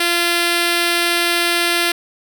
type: tone with notch filter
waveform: 5% pulse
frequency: 344.1 Hz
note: F4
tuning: 26 cents flat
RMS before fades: -17 dBFS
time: 0-1.92 s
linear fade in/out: 5 ms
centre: 920 Hz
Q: 1.9
effects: none